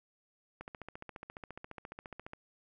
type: click train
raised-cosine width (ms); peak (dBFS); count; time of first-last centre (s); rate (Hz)
0.5; -29; 26; 0.61-2.334; 14.5
effects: none